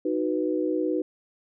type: chord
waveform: sine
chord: B major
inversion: first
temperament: equal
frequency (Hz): 311.1 / 370 / 493.9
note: D#4 / F#4 / B4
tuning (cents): 0 / 0 / 0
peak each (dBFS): -26 / -28 / -29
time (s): 0.05-1.02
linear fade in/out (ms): 5
effects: none